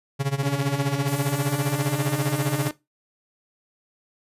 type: tone with tremolo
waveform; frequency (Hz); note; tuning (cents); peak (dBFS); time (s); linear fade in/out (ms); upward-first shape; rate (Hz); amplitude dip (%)
45% pulse; 138.59; C#3; 0; -19; 0.19-2.69; 20; sine; 15; 85
type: tone with pitch glide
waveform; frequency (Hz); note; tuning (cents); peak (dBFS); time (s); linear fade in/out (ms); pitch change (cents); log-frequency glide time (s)
sawtooth; 282.9 to 301.5; C#4 to D4; +35 to +46; -24; 0.43-2.71; 0; +111; 0.88-2.15
type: high-pass noise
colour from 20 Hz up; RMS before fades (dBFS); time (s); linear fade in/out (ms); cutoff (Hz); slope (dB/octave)
pink; -37; 1.07-2.7; 10; 6800; 24
effects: noise-tail reverb RT60 0.2 s tail -17 dB re dry + resampled to 32000 Hz